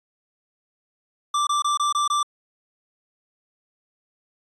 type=tone bursts; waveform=square; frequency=1174.7 Hz; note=D6; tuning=in tune; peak=-20 dBFS; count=6; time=1.34-2.23 s; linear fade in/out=5 ms; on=130 ms; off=22 ms; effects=resampled to 22050 Hz